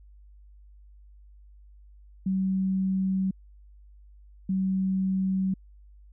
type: tone bursts at uneven times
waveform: sine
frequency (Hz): 190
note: F#3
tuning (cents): +46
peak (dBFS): -23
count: 2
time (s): 2.26-3.31 / 4.49-5.54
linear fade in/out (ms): 5
effects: added 50 Hz sine -49 dBFS peak until 6.12 s